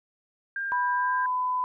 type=tone; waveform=sine; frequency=1599 Hz; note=G6; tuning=34 cents sharp; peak=-28 dBFS; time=0.56-1.26 s; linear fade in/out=2 ms
type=tone with pitch glide; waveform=sine; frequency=987.8 to 1003.9 Hz; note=B5 to B5; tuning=0 to +28 cents; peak=-24 dBFS; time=0.72-1.64 s; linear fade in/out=0 ms; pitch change=+28 cents; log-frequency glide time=0.93-1.14 s
effects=none